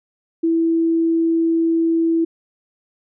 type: tone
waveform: sine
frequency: 329.6 Hz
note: E4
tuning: in tune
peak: -14 dBFS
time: 0.43-2.25 s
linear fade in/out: 10 ms
effects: none